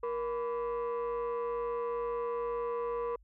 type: tone cluster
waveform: sine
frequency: 472.9 / 998 / 1153 Hz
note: A#4 / B5 / D6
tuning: +25 / +18 / -32 cents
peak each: -31 / -38 / -40 dBFS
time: 0.03-3.16 s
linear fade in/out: 5 ms
effects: tanh soft clip ceiling -28 dBFS + added 50 Hz sine -58 dBFS peak until 3.23 s